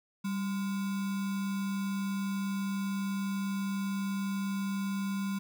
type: tone with sample-and-hold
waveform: sine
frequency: 196 Hz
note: G3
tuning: in tune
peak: -30 dBFS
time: 0.24-5.39 s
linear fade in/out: 10 ms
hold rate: 1225 Hz
effects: none